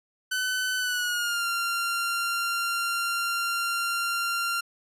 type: tone with pitch glide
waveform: sawtooth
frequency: 1510 to 1384.7 Hz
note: F#6 to F6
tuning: +35 to -15 cents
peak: -22 dBFS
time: 0.31-4.61 s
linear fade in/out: 10 ms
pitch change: -150 cents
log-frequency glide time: 0.77-1.47 s
effects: resampled to 32000 Hz